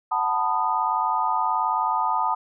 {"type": "chord", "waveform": "sine", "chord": "B dominant seventh", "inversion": "second", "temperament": "just", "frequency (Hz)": [740.8, 889, 987.8, 1234.7], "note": ["F#5", "A5", "B5", "D#6"], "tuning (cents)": [2, 18, 0, -14], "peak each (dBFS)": [-29, -24, -26, -26], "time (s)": [0.11, 2.35], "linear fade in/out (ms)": 10, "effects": []}